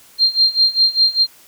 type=tone with tremolo; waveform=sine; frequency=4186 Hz; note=C8; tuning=in tune; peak=-8 dBFS; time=0.18-1.27 s; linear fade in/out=50 ms; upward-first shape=sine; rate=5 Hz; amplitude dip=90%; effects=white hiss -47 dBFS RMS until 1.47 s